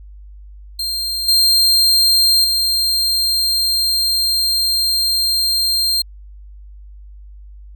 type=tone with level steps; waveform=40% pulse; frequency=4186 Hz; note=C8; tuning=in tune; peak=-18 / -9 / -13 dBFS; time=0.79-6.02 s; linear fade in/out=5 ms; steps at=1.28 / 2.44 s; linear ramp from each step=5 ms; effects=added 50 Hz sine -35 dBFS peak until 7.75 s